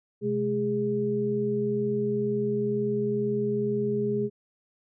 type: tone cluster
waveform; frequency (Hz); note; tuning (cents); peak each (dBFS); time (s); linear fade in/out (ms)
sine; 130.1 / 212.2 / 410.7; C3 / G#3 / G#4; -9 / +38 / -19; -33 / -29 / -26; 0.21-4.3; 50
effects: none